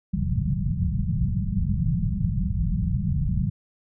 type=low-pass noise; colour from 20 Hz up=white; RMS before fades=-24 dBFS; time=0.13-3.5 s; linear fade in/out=10 ms; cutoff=200 Hz; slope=96 dB/octave; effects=none